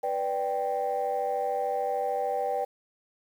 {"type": "chord", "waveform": "sine", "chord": "G major", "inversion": "first", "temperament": "equal", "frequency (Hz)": [493.9, 587.3, 784], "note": ["B4", "D5", "G5"], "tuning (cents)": [0, 0, 0], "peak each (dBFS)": [-30, -31, -28], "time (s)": [0.03, 2.65], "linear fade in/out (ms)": 10, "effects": ["tanh soft clip ceiling -20 dBFS", "9-bit"]}